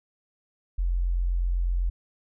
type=tone; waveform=sine; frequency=44 Hz; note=F1; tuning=14 cents sharp; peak=-22 dBFS; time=0.78-1.9 s; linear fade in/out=10 ms; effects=none